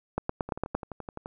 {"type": "two click trains", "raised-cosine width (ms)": 1, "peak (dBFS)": [-13, -23], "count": [6, 10], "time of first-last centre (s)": [[0.18, 0.75], [0.49, 1.259]], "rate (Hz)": [8.77, 11.7], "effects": []}